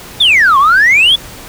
sine exponential two-way sweep, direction down then up, 3695 to 1046.5 to 3508 Hz, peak -3 dBFS, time 0.2-1.16 s, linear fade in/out 10 ms, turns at 0.58 s, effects tanh soft clip ceiling -2 dBFS + pink hiss -31 dBFS RMS until 1.48 s

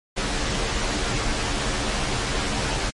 pink noise with comb filter, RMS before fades -24 dBFS, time 0.16-2.91 s, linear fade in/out 20 ms, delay 12 ms, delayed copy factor -0.85, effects low-pass 7000 Hz 12 dB/octave + MP3 48 kbps

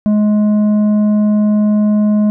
sine tone with tanh clipping, 210.3 Hz, G#3, 22 cents sharp, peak -10 dBFS, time 0.06-2.3 s, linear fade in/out 0 ms, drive 7 dB, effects none

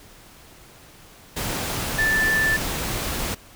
sine tone in noise, 1760 Hz, A6, in tune, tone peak -18 dBFS, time 1.98-2.57 s, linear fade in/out 10 ms, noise pink, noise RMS -27 dBFS, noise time 1.36-3.35 s, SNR +6 dB, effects pink hiss -48 dBFS RMS until 3.55 s

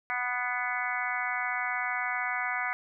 harmonic tone with a mistuned harmonic, 246.9 Hz, B3, in tune, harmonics 3 / 4 / 5 / 6 / 7 / 8 / 9, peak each -36 / -38 / -37 / -35 / -38 / -35 / -36 dBFS, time 0.1-2.73 s, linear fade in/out 0 ms, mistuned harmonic 8, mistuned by +26 cents, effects none

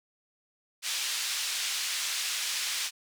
pink band-pass noise, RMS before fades -32 dBFS, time 0.82-2.91 s, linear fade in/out 50 ms, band 2700 to 8200 Hz, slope 12 dB/octave, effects none

